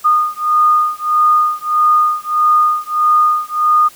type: beating tone pair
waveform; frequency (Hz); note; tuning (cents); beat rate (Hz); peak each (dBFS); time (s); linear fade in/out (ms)
sine; 1225 / 1226.6; D#6 / D#6; -27 / -25; 1.6; -13; 0.04-3.89; 20
effects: white hiss -41 dBFS RMS until 3.95 s